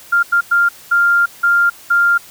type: tone bursts at uneven times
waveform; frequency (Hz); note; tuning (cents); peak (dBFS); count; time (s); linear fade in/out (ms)
sine; 1396.9; F6; 0; -9; 6; 0.12-0.23 / 0.32-0.41 / 0.51-0.69 / 0.91-1.26 / 1.43-1.7 / 1.9-2.18; 10
effects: white hiss -40 dBFS RMS until 2.3 s